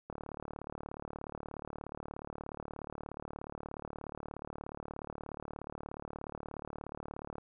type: click train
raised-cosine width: 1 ms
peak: -28 dBFS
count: 269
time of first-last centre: 0.1-7.383 s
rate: 36.8 Hz
effects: none